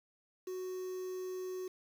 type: tone with quantisation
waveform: triangle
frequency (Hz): 370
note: F#4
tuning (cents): 0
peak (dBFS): -36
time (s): 0.47-1.68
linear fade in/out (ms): 5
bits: 9
effects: none